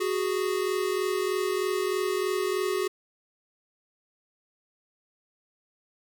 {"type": "tone pair together", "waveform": "square", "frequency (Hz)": [370, 413.2], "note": ["F#4", "G#4"], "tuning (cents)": [0, -9], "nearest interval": "major second", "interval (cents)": 191, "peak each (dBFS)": [-28, -30], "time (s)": [0, 2.88], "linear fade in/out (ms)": 10, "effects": []}